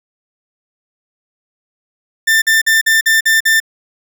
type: tone bursts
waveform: 40% pulse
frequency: 1787 Hz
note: A6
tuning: 26 cents sharp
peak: -8 dBFS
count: 7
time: 2.27-3.602 s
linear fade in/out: 10 ms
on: 150 ms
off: 47 ms
effects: none